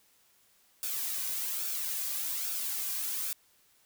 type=noise with flanger; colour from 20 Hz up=blue; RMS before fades=-34 dBFS; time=0.83-3.33 s; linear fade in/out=0 ms; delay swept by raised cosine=0.98 to 2.28 ms; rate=1.2 Hz; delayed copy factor=-0.5; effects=white hiss -66 dBFS RMS until 3.85 s